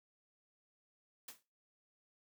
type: noise with exponential decay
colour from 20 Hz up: white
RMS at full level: -45 dBFS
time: 1.28-1.43 s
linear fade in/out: 5 ms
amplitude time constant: 31 ms
effects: noise-tail reverb RT60 0.3 s tail -19 dB re dry + high-pass 150 Hz 12 dB/octave